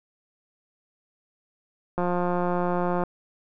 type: click train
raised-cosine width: 1 ms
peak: -13 dBFS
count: 188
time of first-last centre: 1.98-3.036 s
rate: 177 Hz
effects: none